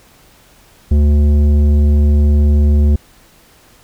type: tone with tanh clipping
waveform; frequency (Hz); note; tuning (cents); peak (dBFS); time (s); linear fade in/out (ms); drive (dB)
sine; 73.42; D2; 0; -9; 0.91-2.96; 5; 11
effects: pink hiss -47 dBFS RMS until 3.83 s